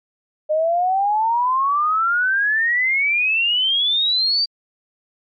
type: exponential sweep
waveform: sine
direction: up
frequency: 605 to 4691 Hz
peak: -15 dBFS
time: 0.49-4.46 s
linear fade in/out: 20 ms
effects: MP3 48 kbps